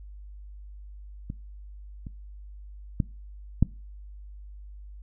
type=clicks; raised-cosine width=5 ms; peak=-21 / -26 / -11 / -6 dBFS; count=4; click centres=1.301 / 2.068 / 3.002 / 3.626 s; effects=noise-tail reverb RT60 0.3 s tail -21 dB re dry + added 50 Hz sine -41 dBFS peak until 5.02 s